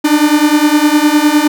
45% pulse beating tone pair, 293.8 / 303.6 Hz, D4 / D#4, +1 / -42 cents, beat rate 9.8 Hz, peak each -11 / -10 dBFS, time 0.04-1.48 s, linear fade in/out 10 ms, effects none

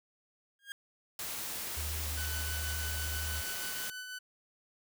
30% pulse tone with exponential growth, 1622 Hz, G#6, 41 cents flat, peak -34 dBFS, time 0.59-0.72 s, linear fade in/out 1 ms, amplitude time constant 27 ms
white noise, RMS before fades -39 dBFS, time 1.19-3.9 s, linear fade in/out 2 ms
sine tone, 76.6 Hz, D#2, 27 cents flat, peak -36 dBFS, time 1.76-3.42 s, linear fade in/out 20 ms
sawtooth tone with tremolo, 1500 Hz, F#6, 23 cents sharp, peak -36 dBFS, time 2.17-4.19 s, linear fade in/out 10 ms, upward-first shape sine, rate 6.2 Hz, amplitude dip 35%
effects none

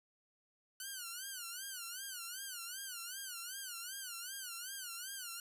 5% pulse tone with vibrato, 1480 Hz, F#6, in tune, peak -32 dBFS, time 0.8-5.4 s, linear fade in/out 2 ms, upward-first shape sine, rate 2.6 Hz, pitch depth 150 cents each way, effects resampled to 32000 Hz

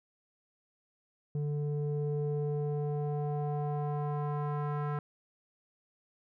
square tone with low-pass filter sweep, 147.1 Hz, D3, 3 cents sharp, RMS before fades -33 dBFS, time 1.35-4.99 s, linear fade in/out 2 ms, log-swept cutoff 320 to 1300 Hz, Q 2.4, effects none

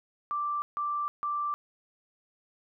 sine tone bursts, 1174.7 Hz, D6, in tune, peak -28 dBFS, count 3, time 0.31-1.54 s, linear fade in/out 0 ms, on 310 ms, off 150 ms, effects none

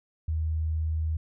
sine tone, 79.2 Hz, D#2, 31 cents sharp, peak -25 dBFS, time 0.28-1.17 s, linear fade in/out 5 ms, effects none

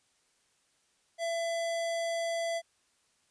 square tone, 670 Hz, E5, 28 cents sharp, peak -31 dBFS, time 1.18-2.62 s, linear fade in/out 50 ms, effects white hiss -71 dBFS RMS until 3.3 s + resampled to 22050 Hz

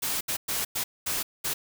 white noise bursts at uneven times, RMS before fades -29 dBFS, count 6, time 0.02-0.21 / 0.28-0.37 / 0.48-0.65 / 0.75-0.84 / 1.06-1.23 / 1.44-1.54 s, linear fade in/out 10 ms, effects none

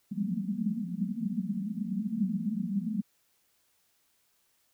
pink band-pass noise, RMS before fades -32 dBFS, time 0.11-3.02 s, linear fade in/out 10 ms, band 180 to 230 Hz, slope 96 dB/octave, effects white hiss -71 dBFS RMS until 4.73 s

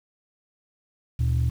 sine tone pair together, 75.29 / 119.6 Hz, D2 / A#2, +44 / +45 cents, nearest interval minor sixth, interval 801 cents, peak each -21 dBFS, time 1.19-1.5 s, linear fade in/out 10 ms, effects tanh soft clip ceiling -16 dBFS + 8-bit

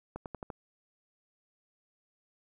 accelerating click train, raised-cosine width 1 ms, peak -25 dBFS, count 5, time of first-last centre 0.16-0.502 s, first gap 98 ms, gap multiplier 0.91, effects 11-bit

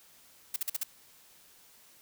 blue noise bursts, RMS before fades -31 dBFS, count 5, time 0.54-0.834 s, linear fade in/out 5 ms, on 22 ms, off 46 ms, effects white hiss -59 dBFS RMS until 2.01 s

